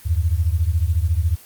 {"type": "beating tone pair", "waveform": "sine", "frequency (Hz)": [77.4, 91.4], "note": ["D#2", "F#2"], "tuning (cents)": [-9, -21], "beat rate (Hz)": 14, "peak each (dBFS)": [-18, -20], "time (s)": [0.05, 1.36], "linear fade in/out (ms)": 20, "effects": ["white hiss -45 dBFS RMS until 1.45 s", "Opus 24 kbps"]}